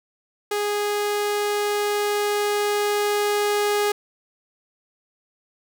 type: tone with level ramp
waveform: sawtooth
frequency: 413.5 Hz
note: G#4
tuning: 8 cents flat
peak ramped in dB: -18 to -15 dBFS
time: 0.51-3.92 s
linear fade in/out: 5 ms
effects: none